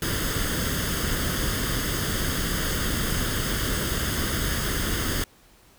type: noise with comb filter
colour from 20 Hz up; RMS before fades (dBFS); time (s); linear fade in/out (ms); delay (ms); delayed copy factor
pink; -26; 0.02-5.24; 2; 0.61; +0.65
effects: pink hiss -56 dBFS RMS until 5.78 s